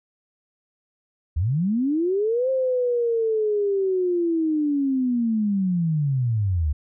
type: linear two-way sweep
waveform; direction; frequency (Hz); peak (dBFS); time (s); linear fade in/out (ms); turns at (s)
sine; up then down; 69.9 to 530 to 69.9; -19; 1.36-6.73; 10; 2.5
effects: none